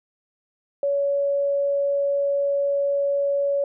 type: tone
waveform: sine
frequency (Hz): 563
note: C#5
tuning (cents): +27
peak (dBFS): -19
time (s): 0.83-3.64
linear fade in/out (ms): 2
effects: none